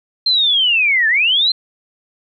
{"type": "linear two-way sweep", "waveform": "sine", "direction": "down then up", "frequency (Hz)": [4186, 1716, 4186], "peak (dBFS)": -11, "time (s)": [0.26, 1.52], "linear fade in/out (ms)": 5, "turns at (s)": 1.08, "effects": []}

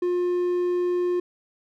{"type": "tone", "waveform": "triangle", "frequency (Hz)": 355.6, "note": "F4", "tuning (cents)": 31, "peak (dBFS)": -19, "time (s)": [0.02, 1.2], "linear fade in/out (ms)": 5, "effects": []}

